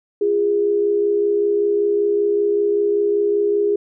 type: tone pair together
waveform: sine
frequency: 344.6 / 409.8 Hz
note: F4 / G#4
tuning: -23 / -23 cents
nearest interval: minor third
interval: 300 cents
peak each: -24 / -15 dBFS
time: 0.21-3.76 s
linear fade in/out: 5 ms
effects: none